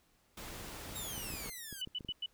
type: noise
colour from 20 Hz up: pink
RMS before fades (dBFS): -46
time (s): 0.37-1.5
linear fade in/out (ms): 5
type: exponential sweep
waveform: 5% pulse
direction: down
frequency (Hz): 3825 to 1499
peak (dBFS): -34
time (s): 0.95-1.82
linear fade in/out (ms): 10
type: clicks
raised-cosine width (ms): 3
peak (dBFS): -35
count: 9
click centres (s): 1.179 / 1.304 / 1.338 / 1.46 / 1.727 / 1.874 / 2.008 / 2.048 / 2.09
type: tone bursts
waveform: sine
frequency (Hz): 2975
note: F#7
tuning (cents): +9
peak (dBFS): -35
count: 4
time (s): 1.81-2.261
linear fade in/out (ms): 5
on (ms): 40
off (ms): 97
effects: pink hiss -71 dBFS RMS until 2.33 s

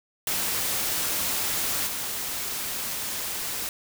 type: noise with level steps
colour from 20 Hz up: white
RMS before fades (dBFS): -27 / -31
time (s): 0.27-3.69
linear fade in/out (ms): 2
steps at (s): 1.87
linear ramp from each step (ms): 2
effects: none

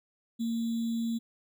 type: tone with sample-and-hold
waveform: sine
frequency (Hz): 229.8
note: A#3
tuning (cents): -25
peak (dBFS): -28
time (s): 0.39-1.19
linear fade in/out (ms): 20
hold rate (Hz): 3675
effects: none

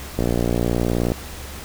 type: click train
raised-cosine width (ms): 2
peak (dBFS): -7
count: 56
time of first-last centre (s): 0.19-1.119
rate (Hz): 59.2
effects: added 69 Hz sine -36 dBFS peak until 1.64 s + pink hiss -36 dBFS RMS until 1.64 s

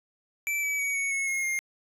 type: tone with pitch steps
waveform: square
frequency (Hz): 2325 / 2290 / 2256 / 2223 / 2189 / 2157 / 2125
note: D7 / D7 / C#7 / C#7 / C#7 / C#7 / C7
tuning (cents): -18 / -44 / +30 / +4 / -22 / -48 / +26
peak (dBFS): -27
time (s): 0.47-1.59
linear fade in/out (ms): 0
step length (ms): 160
effects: resampled to 32000 Hz

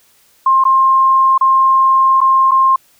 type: tone with dropouts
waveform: sine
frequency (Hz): 1061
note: C6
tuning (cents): +24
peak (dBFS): -7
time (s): 0.46-2.76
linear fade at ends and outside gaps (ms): 5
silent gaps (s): 0.64-0.651 / 1.379-1.41 / 2.206-2.213 / 2.511-2.516
effects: white hiss -52 dBFS RMS until 2.99 s

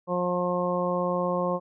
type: harmonic tone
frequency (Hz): 178.4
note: F3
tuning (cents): +37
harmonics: 1 / 2 / 3 / 4 / 5 / 6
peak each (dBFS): -30 / -33 / -27 / -36 / -35 / -31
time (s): 0.07-1.6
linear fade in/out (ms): 50
effects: none

